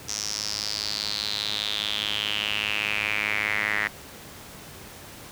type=tone with band-pass filter sweep; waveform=sawtooth; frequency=104.9 Hz; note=G#2; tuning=18 cents sharp; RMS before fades=-28 dBFS; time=0.08-3.88 s; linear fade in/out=10 ms; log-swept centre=5900 to 1900 Hz; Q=5.9; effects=pink hiss -43 dBFS RMS until 5.31 s + high-pass 60 Hz 12 dB/octave